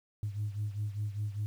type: beating tone pair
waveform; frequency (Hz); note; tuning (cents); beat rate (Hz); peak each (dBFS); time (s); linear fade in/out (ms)
sine; 103.1 / 108.1; G#2 / A2; -12 / -30; 5; -33 / -37; 0.23-1.46; 0
effects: tanh soft clip ceiling -27 dBFS + 10-bit